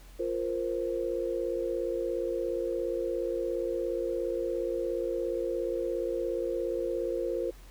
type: chord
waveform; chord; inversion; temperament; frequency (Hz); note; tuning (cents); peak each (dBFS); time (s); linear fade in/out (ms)
sine; F suspended fourth; none; equal; 349.2 / 466.2 / 523.3; F4 / Bb4 / C5; 0 / 0 / 0; -33; 0.19-7.51; 10
effects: added 44 Hz sine -48 dBFS peak until 7.7 s + pink hiss -57 dBFS RMS until 7.7 s

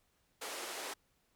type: band-pass noise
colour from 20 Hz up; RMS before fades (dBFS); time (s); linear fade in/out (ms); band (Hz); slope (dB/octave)
pink; -43; 0.41-0.94; 10; 370 to 12000; 24
effects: pink hiss -75 dBFS RMS until 1.35 s

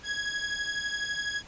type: beating tone pair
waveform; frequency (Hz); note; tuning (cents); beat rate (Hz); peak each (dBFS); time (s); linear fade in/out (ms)
sawtooth; 1661.2 / 1673.2; G#6 / G#6; 0 / +12; 12; -28 / -31; 0.03-1.43; 50
effects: pink hiss -50 dBFS RMS until 1.47 s + resampled to 16000 Hz

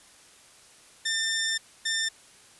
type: tone bursts at uneven times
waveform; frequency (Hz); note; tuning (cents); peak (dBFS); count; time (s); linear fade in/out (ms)
15% pulse; 1796; A6; +35; -19; 2; 1.05-1.58 / 1.85-2.09; 10
effects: white hiss -54 dBFS RMS until 2.59 s + resampled to 24000 Hz

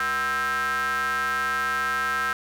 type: ring-modulated tone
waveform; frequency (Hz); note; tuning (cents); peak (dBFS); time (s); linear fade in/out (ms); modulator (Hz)
square; 138.7; C#3; +1; -21; 0-2.33; 2; 1450
effects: none

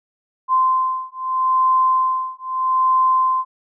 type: beating tone pair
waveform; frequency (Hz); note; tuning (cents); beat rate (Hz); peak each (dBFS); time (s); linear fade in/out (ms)
sine; 1037 / 1037.79; C6 / C6; -16 / -14; 0.79; -18; 0.48-3.45; 50
effects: none

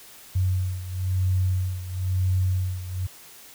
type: beating tone pair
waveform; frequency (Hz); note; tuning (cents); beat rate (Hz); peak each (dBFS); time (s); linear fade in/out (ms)
sine; 92.3 / 93.3; F#2 / F#2; -4 / +15; 1; -23 / -27; 0.35-3.07; 10
effects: white hiss -47 dBFS RMS until 3.54 s

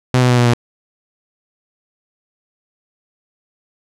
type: tone with pitch steps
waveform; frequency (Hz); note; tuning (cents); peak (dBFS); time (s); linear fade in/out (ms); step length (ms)
sawtooth; 126.8 / 124.98 / 123.19 / 121.42 / 119.68; B2 / B2 / B2 / B2 / A#2; +46 / +21 / -4 / -29 / +46; -6; 0.14-0.535; 0; 79
effects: low-pass 8000 Hz 12 dB/octave

